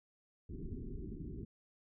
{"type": "low-pass noise", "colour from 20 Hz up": "pink", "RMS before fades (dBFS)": -44, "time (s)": [0.49, 1.45], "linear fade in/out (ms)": 5, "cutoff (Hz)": 410, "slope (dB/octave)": 96, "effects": []}